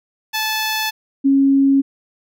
10% pulse / sine tone pair in turn, 870 / 274 Hz, A5 / C#4, -20 / -20 cents, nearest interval octave + minor sixth, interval 2000 cents, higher first, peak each -10 dBFS, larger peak neither, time 0.33-0.91 / 1.24-1.82 s, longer neither, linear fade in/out 20 ms, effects none

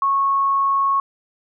sine tone, 1100 Hz, C#6, 14 cents flat, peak -15 dBFS, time 0.02-1 s, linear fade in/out 2 ms, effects none

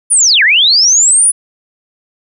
sine linear two-way sweep, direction down then up, 10000 to 1568 to 10000 Hz, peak -5 dBFS, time 0.1-1.32 s, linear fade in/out 20 ms, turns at 0.43 s, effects none

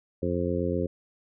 harmonic tone, 87.9 Hz, F2, 12 cents sharp, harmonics 1 / 2 / 3 / 4 / 5 / 6, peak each -32 / -32 / -32 / -32 / -32 / -32 dBFS, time 0.22-0.87 s, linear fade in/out 10 ms, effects none

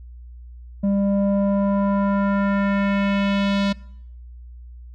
square tone with low-pass filter sweep, 199.1 Hz, G3, 27 cents sharp, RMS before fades -20 dBFS, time 0.83-3.73 s, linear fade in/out 10 ms, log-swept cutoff 430 to 4200 Hz, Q 1.8, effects noise-tail reverb RT60 0.7 s tail -22 dB re dry + added 60 Hz sine -37 dBFS peak until 4.94 s

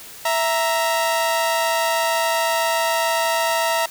sawtooth tone pair together, 660.4 / 934 Hz, E5 / A#5, +3 / +3 cents, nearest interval tritone, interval 600 cents, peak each -17 / -17 dBFS, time 0.25-3.86 s, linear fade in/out 5 ms, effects white hiss -39 dBFS RMS until 3.9 s

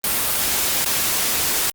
white noise with dropouts, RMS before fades -20 dBFS, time 0.04-1.7 s, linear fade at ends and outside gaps 1 ms, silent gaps 0.846-0.86 s, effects Opus 32 kbps

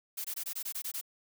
blue noise bursts, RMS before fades -37 dBFS, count 9, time 0.17-1.013 s, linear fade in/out 10 ms, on 75 ms, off 21 ms, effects none

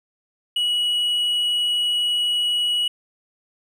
triangle tone, 2922 Hz, F#7, 22 cents flat, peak -17 dBFS, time 0.56-2.88 s, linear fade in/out 5 ms, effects none

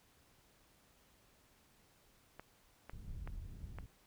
clicks, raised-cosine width 0.5 ms, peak -33 dBFS, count 4, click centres 2.396 / 2.896 / 3.275 / 3.786 s
pink low-pass noise, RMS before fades -47 dBFS, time 2.93-3.86 s, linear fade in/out 5 ms, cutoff 110 Hz, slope 12 dB/octave
effects pink hiss -69 dBFS RMS until 4.06 s

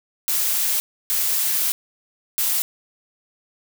blue noise bursts at uneven times, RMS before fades -21 dBFS, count 3, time 0.28-0.8 / 1.1-1.72 / 2.38-2.62 s, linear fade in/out 0 ms, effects none

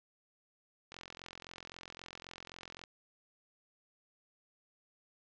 click train, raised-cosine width 0.2 ms, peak -29 dBFS, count 85, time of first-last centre 0.92-2.838 s, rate 43.8 Hz, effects low-pass 6000 Hz 12 dB/octave

